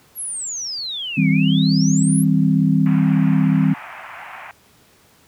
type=exponential two-way sweep; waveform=sine; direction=down then up; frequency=11840 to 2130 to 11840 Hz; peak=-24 dBFS; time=0.15-2.25 s; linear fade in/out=50 ms; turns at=1.3 s
type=chord; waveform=sine; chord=C minor; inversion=first; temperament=equal with one note detuned; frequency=159.48 / 196 / 261.6 Hz; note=Eb3 / G3 / C4; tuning=+43 / 0 / 0 cents; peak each=-16 / -17 / -18 dBFS; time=1.17-3.74 s; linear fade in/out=10 ms
type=band-pass noise; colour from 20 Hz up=pink; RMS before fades=-36 dBFS; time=2.86-4.51 s; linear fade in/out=0 ms; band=690 to 2600 Hz; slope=48 dB/octave
effects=pink hiss -53 dBFS RMS until 5.27 s + high-pass 80 Hz 12 dB/octave